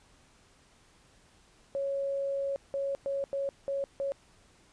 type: tone bursts at uneven times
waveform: sine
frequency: 553 Hz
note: C#5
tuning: 4 cents flat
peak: -29 dBFS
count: 6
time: 1.75-2.56 / 2.74-2.95 / 3.06-3.24 / 3.33-3.49 / 3.68-3.84 / 4-4.12 s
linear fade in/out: 0 ms
effects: pink hiss -62 dBFS RMS until 4.72 s + resampled to 22050 Hz